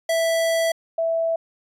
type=tone pair in turn; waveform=square / sine; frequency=659 / 659 Hz; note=E5 / E5; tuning=-1 / -1 cents; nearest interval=unison; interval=0 cents; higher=neither; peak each=-19 dBFS; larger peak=neither; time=0.09-0.72 / 0.98-1.36 s; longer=first; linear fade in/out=5 ms; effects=resampled to 32000 Hz